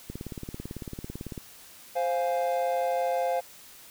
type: click train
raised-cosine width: 3 ms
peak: -23 dBFS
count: 24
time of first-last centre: 0.1-1.378 s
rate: 18 Hz
type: chord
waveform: triangle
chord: F minor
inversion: second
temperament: equal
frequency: 523.3 / 698.5 / 830.6 Hz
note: C5 / F5 / Ab5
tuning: 0 / 0 / 0 cents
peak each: -26 / -26 / -32 dBFS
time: 1.95-3.41 s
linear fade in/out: 20 ms
effects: white hiss -50 dBFS RMS until 3.9 s